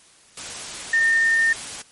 sine tone in noise, 1819 Hz, A#6, 43 cents flat, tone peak -15 dBFS, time 0.93-1.53 s, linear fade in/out 5 ms, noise white, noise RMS -33 dBFS, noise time 0.37-1.82 s, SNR +15 dB, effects white hiss -52 dBFS RMS until 1.91 s + MP3 48 kbps

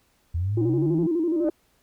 sine linear sweep, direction up, 79.7 to 174.61 Hz, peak -22 dBFS, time 0.34-1.07 s, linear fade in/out 10 ms
sine tone with vibrato, 331.3 Hz, E4, 9 cents sharp, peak -20 dBFS, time 0.57-1.5 s, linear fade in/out 5 ms, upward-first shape square, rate 12 Hz, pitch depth 87 cents each way
sine tone with exponential growth, 597 Hz, D5, 28 cents sharp, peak -20 dBFS, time 1.24-1.49 s, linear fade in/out 2 ms, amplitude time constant 53 ms
effects tanh soft clip ceiling -14 dBFS + pink hiss -65 dBFS RMS until 1.82 s

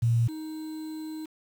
sine / triangle tone pair in turn, 116.54 / 312.7 Hz, A#2 / D#4, 0 / +9 cents, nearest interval octave + perfect fourth, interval 1709 cents, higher second, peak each -20 / -32 dBFS, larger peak first, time 0.02-0.28 / 0.28-1.26 s, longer second, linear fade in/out 10 ms, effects 8-bit

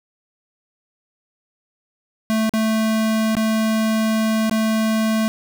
square tone with dropouts, 220 Hz, A3, in tune, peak -17 dBFS, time 2.3-5.28 s, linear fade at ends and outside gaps 0 ms, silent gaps 2.494-2.537 / 3.352-3.368 / 4.496-4.512 s, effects 8-bit

